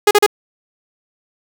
sawtooth tone bursts, 414.5 Hz, G#4, 3 cents flat, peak -3 dBFS, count 3, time 0.07-0.264 s, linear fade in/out 5 ms, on 40 ms, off 37 ms, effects none

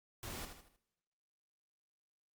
pink noise with echo, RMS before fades -45 dBFS, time 0.23-0.45 s, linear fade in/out 0 ms, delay 78 ms, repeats 4, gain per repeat -7 dB, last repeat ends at 0.762 s, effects noise-tail reverb RT60 1.0 s tail -23 dB re dry + Opus 48 kbps

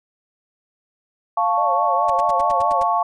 sine chord, F augmented, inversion none, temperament equal, 698.5 / 880 / 1108.7 Hz, F5 / A5 / C#6, 0 / 0 / 0 cents, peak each -20 / -21 / -20 dBFS, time 1.37-3.03 s, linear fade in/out 5 ms
sine tone with vibrato, 570 Hz, C#5, 48 cents sharp, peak -24 dBFS, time 1.57-2.84 s, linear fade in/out 10 ms, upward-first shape triangle, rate 4.7 Hz, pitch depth 150 cents each way
pink noise bursts, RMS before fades -35 dBFS, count 8, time 2.08-2.83 s, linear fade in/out 5 ms, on 22 ms, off 82 ms
effects resampled to 22050 Hz

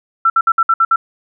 sine tone bursts, 1343 Hz, E6, 32 cents sharp, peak -8 dBFS, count 7, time 0.25-0.96 s, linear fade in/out 5 ms, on 50 ms, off 60 ms, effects none

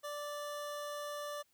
25% pulse tone, 586 Hz, D5, 4 cents flat, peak -36 dBFS, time 0.03-1.43 s, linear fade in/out 20 ms, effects white hiss -74 dBFS RMS until 1.53 s

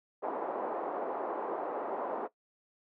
white band-pass noise, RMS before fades -36 dBFS, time 0.22-2.28 s, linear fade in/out 20 ms, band 320 to 910 Hz, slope 24 dB/octave, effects noise-tail reverb RT60 0.1 s tail -17 dB re dry

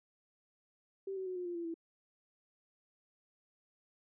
sine tone with pitch steps, 388.4 / 378.2 / 368.3 / 358.6 / 349.2 / 340.1 / 331.2 Hz, G4 / F#4 / F#4 / F4 / F4 / F4 / E4, -16 / +38 / -8 / +46 / 0 / -46 / +8 cents, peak -37 dBFS, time 1.07-1.742 s, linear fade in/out 5 ms, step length 96 ms, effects none

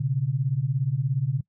sine beating tone pair, 123.47 / 140.47 Hz, B2 / C#3, 0 / +23 cents, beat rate 17 Hz, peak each -26 / -24 dBFS, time 0-1.41 s, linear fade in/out 10 ms, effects noise-tail reverb RT60 0.1 s tail -22 dB re dry

